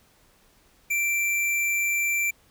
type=tone; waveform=square; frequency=2349 Hz; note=D7; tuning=in tune; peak=-23 dBFS; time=0.9-2.31 s; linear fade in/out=10 ms; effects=pink hiss -60 dBFS RMS until 2.5 s